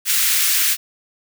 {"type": "high-pass noise", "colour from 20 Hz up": "white", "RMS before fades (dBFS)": -17, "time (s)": [0.05, 0.77], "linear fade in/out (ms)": 50, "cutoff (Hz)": 1500, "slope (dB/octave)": 24, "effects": []}